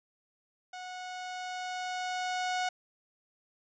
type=tone with level ramp; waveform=sawtooth; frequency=733 Hz; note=F#5; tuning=16 cents flat; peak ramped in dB=-37 to -25 dBFS; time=0.73-2.69 s; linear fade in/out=5 ms; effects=resampled to 16000 Hz